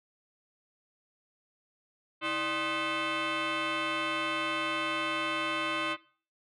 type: tone with frequency modulation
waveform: sine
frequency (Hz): 784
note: G5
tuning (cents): 0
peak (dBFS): -26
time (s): 2.21-5.97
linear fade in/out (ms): 50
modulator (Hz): 460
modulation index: 5.3
effects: noise-tail reverb RT60 0.4 s tail -19 dB re dry + tanh soft clip ceiling -28 dBFS